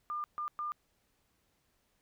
sine tone bursts at uneven times, 1202 Hz, D6, 40 cents sharp, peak -34 dBFS, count 3, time 0.1-0.24 / 0.38-0.48 / 0.59-0.72 s, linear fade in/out 0 ms, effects pink hiss -75 dBFS RMS until 2.01 s

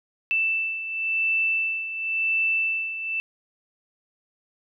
sine beating tone pair, 2654 / 2654.94 Hz, E7 / E7, +11 / +12 cents, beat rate 0.94 Hz, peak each -23 / -29 dBFS, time 0.31-3.2 s, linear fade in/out 0 ms, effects none

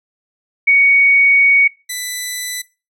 sine / 10% pulse tone pair in turn, 2236 / 1991.7 Hz, C#7 / B6, +14 / +14 cents, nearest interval major second, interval 200 cents, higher first, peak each -7 / -13 dBFS, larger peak first, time 0.67-1.68 / 1.89-2.62 s, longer first, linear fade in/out 10 ms, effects noise-tail reverb RT60 0.3 s tail -20 dB re dry

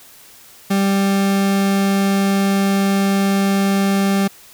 40% pulse tone, 196.6 Hz, G3, 5 cents sharp, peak -13 dBFS, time 0.7-4.28 s, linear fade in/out 10 ms, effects white hiss -44 dBFS RMS until 4.53 s

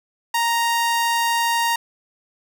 sawtooth tone, 932.3 Hz, A#5, in tune, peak -14 dBFS, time 0.34-1.76 s, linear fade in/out 5 ms, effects none

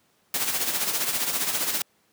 white noise with tremolo, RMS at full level -24 dBFS, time 0.34-1.82 s, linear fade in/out 2 ms, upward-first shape sine, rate 15 Hz, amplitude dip 55%, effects pink hiss -65 dBFS RMS until 2.12 s + high-pass 150 Hz 12 dB/octave

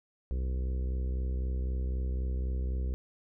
harmonic tone, 63.9 Hz, C2, 40 cents flat, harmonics 1 / 2 / 3 / 4 / 5 / 6 / 7 / 8, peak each -29 / -44 / -46 / -52 / -51 / -50 / -52 / -54 dBFS, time 0.31-2.94 s, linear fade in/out 0 ms, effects none

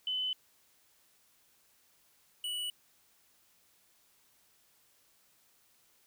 sine / square tone pair in turn, 3022 / 2948 Hz, F#7 / F#7, +36 / -7 cents, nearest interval unison, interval 43 cents, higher first, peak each -31 / -35 dBFS, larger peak first, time 0.07-0.33 / 2.44-2.7 s, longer neither, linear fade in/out 2 ms, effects white hiss -68 dBFS RMS until 6.06 s

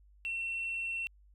sine tone, 2709 Hz, E7, 47 cents sharp, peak -32 dBFS, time 0.25-1.07 s, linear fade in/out 0 ms, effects tanh soft clip ceiling -30 dBFS + added 50 Hz sine -58 dBFS peak until 1.34 s

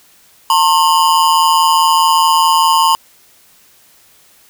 square ring-modulated tone, 987.8 Hz, B5, in tune, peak -6 dBFS, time 0.5-2.95 s, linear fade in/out 0 ms, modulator 82.4 Hz, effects white hiss -48 dBFS RMS until 4.49 s

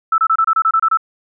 sine tone bursts, 1318.5 Hz, E6, in tune, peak -10 dBFS, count 10, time 0.12-0.973 s, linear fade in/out 5 ms, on 61 ms, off 27 ms, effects none

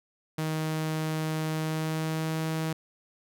sawtooth tone with pitch glide, 157.2 to 159.58 Hz, D#3 to D#3, +18 to +44 cents, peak -24 dBFS, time 0.38-2.73 s, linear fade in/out 5 ms, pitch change +26 cents, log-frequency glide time 1.53-2.43 s, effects none

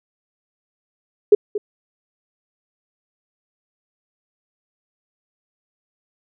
sine tone with echo, 415.1 Hz, G#4, 1 cent flat, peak -5 dBFS, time 1.32-1.35 s, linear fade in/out 5 ms, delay 230 ms, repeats 1, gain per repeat -14 dB, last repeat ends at 1.58 s, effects none

